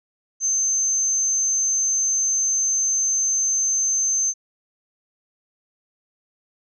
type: tone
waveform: sine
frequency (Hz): 6250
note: G8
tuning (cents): -6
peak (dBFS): -18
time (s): 0.4-4.34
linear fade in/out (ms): 50
effects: none